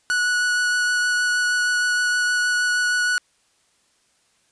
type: tone with vibrato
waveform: 45% pulse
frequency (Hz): 1470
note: F#6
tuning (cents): -12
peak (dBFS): -18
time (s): 0.1-3.18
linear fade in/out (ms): 0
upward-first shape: triangle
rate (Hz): 6.4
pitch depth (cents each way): 10
effects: white hiss -63 dBFS RMS until 4.51 s + resampled to 22050 Hz